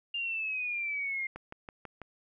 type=exponential sweep; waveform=sine; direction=down; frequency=2814 to 2110 Hz; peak=-31 dBFS; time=0.14-1.27 s; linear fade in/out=5 ms
type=click train; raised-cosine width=0.5 ms; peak=-27 dBFS; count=5; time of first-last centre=1.36-2.017 s; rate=6.09 Hz
effects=none

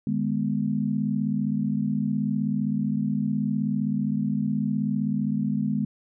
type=chord; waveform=sine; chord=G# minor; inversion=second; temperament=equal with one note detuned; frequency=151.92 / 207.7 / 246.9 Hz; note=D#3 / G#3 / B3; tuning=-41 / 0 / 0 cents; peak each=-29 / -25 / -28 dBFS; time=0.07-5.85 s; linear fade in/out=2 ms; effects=none

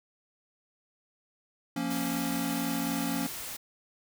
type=chord; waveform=square; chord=Bb minor; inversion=second; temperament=equal; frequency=174.61 / 233.1 / 277.2 Hz; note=F3 / Bb3 / Db4; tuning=0 / 0 / 0 cents; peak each=-37 / -35 / -33 dBFS; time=1.76-3.27 s; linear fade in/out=5 ms
type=noise; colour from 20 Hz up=white; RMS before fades=-39 dBFS; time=1.9-3.57 s; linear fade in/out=10 ms
effects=none

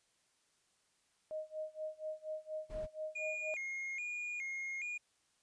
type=tone with tremolo; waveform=sine; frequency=622.3 Hz; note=D#5; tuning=in tune; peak=-37 dBFS; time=1.31-3.54 s; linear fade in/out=0 ms; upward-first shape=sine; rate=4.2 Hz; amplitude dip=95%
type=noise; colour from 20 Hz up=brown; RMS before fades=-47 dBFS; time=2.69-2.87 s; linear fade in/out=20 ms
type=tone with vibrato; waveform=triangle; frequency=2286 Hz; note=D7; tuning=47 cents flat; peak=-37 dBFS; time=3.15-4.98 s; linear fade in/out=10 ms; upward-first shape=square; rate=1.2 Hz; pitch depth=110 cents each way
effects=white hiss -75 dBFS RMS until 5.42 s + resampled to 22050 Hz

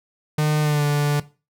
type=tone with pitch glide; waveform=45% pulse; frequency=151.7 to 146.11 Hz; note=D#3 to D3; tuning=-44 to -9 cents; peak=-17 dBFS; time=0.38-1.2 s; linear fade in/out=5 ms; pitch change=-65 cents; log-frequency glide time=0.61-0.84 s; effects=noise-tail reverb RT60 0.3 s tail -17 dB re dry

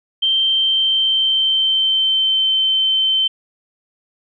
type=tone with pitch glide; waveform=sine; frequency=3136 to 3091 Hz; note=G7 to G7; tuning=0 to -25 cents; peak=-13 dBFS; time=0.22-3.28 s; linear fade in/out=10 ms; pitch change=-25 cents; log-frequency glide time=0.39-2.54 s; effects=none

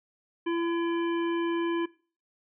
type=harmonic tone; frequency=337.9 Hz; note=E4; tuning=43 cents sharp; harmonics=1 / 3 / 5 / 7 / 9; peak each=-26 / -36 / -40 / -43 / -45 dBFS; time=0.46-1.86 s; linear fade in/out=10 ms; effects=noise-tail reverb RT60 0.4 s tail -21 dB re dry

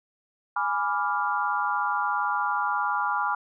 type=chord; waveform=sine; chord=G# diminished seventh; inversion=none; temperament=equal; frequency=830.6 / 987.8 / 1174.7 / 1396.9 Hz; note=G#5 / B5 / D6 / F6; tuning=0 / 0 / 0 / 0 cents; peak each=-29 dBFS; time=0.56-3.35 s; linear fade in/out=5 ms; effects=none

